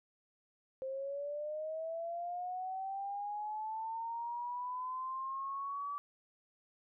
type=linear sweep; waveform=sine; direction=up; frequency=523.3 to 1152 Hz; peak=-37 dBFS; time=0.82-5.98 s; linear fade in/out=0 ms; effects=none